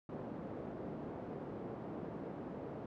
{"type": "band-pass noise", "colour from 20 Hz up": "pink", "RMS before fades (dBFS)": -45, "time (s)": [0.09, 2.86], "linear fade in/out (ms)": 2, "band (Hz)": [180, 580], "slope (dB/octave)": 12, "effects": []}